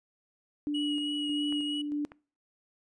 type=tone with tremolo; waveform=sine; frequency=293.7 Hz; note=D4; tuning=in tune; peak=-28 dBFS; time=0.67-2.05 s; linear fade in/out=0 ms; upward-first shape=square; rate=1.6 Hz; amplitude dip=30%
type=tone with vibrato; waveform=triangle; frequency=2907 Hz; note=F#7; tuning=31 cents flat; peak=-32 dBFS; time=0.74-1.82 s; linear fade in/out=10 ms; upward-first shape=triangle; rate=3.1 Hz; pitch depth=16 cents each way
type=clicks; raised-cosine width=0.5 ms; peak=-31 dBFS; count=2; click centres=1.525 / 2.119 s
effects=noise-tail reverb RT60 0.4 s tail -24 dB re dry + resampled to 22050 Hz